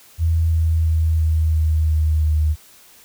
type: tone with pitch steps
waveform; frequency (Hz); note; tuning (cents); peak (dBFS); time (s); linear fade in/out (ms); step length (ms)
sine; 81.9 / 81.05 / 80.21 / 79.38 / 78.56 / 77.75 / 76.95; E2 / E2 / E2 / D#2 / D#2 / D#2 / D#2; -11 / -29 / -47 / +35 / +17 / -1 / -19; -14; 0.18-2.56; 50; 340
effects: white hiss -48 dBFS RMS until 3.04 s